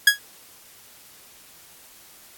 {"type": "tone with exponential decay", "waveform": "sawtooth", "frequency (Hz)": 1661.2, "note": "G#6", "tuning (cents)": 0, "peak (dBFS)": -4, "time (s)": [0.07, 0.19], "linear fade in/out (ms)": 5, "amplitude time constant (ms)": 25, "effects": ["white hiss -49 dBFS RMS until 2.37 s", "AAC 64 kbps"]}